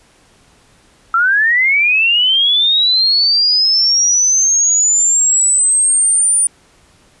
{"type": "linear sweep", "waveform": "sine", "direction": "up", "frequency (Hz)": [1320, 9400], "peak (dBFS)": -9, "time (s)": [1.14, 6.47], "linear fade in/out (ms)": 2, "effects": ["pink hiss -50 dBFS RMS until 7.2 s", "resampled to 24000 Hz"]}